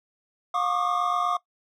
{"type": "tone cluster", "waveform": "triangle", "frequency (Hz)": [712, 1098, 1178, 1226], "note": ["F5", "C#6", "D6", "D#6"], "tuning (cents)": [33, -17, 5, -26], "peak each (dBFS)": -27, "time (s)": [0.54, 1.37], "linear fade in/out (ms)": 5, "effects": ["noise-tail reverb RT60 0.1 s tail -18 dB re dry"]}